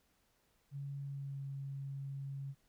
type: tone with pitch glide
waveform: sine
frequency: 140 to 137.75 Hz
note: C#3 to C#3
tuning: +18 to -11 cents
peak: -40 dBFS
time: 0.71-2.55 s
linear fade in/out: 50 ms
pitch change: -29 cents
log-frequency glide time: 0.98-1.44 s
effects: pink hiss -75 dBFS RMS until 2.68 s